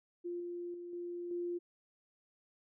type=tone with level steps; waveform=sine; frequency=349.2 Hz; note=F4; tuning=in tune; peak=-37 / -39 / -43 / -39 / -35 dBFS; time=0.24-1.59 s; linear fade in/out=20 ms; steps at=0.4 / 0.74 / 0.93 / 1.31 s; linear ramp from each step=2 ms; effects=none